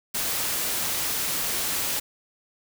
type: noise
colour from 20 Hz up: white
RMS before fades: -27 dBFS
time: 0.14-2 s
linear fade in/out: 10 ms
effects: none